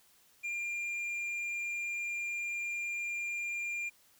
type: tone with hard clipping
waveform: triangle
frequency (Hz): 2397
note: D7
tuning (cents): +35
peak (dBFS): -35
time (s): 0.43-3.9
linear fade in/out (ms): 20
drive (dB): 7
effects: white hiss -65 dBFS RMS until 4.19 s